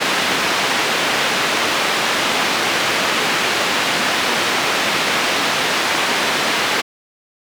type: band-pass noise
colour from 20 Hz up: white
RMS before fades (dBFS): -18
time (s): 0-6.82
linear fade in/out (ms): 20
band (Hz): 200 to 3000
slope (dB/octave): 12
effects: none